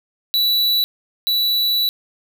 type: tone pair in turn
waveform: square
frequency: 3945 / 3945 Hz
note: B7 / B7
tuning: -3 / -3 cents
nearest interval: unison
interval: 0 cents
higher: neither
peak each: -15 / -16 dBFS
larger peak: first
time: 0.34-0.84 / 1.27-1.89 s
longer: second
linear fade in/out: 0 ms
effects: none